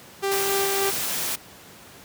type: tone with tremolo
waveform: sawtooth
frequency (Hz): 393.5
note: G4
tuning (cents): +7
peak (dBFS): -18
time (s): 0.22-0.91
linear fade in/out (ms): 20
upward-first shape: sine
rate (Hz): 3.5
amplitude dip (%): 30
type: noise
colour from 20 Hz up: white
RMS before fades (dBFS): -27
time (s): 0.31-1.36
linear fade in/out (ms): 10
effects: pink hiss -46 dBFS RMS until 2.04 s + high-pass 100 Hz 12 dB/octave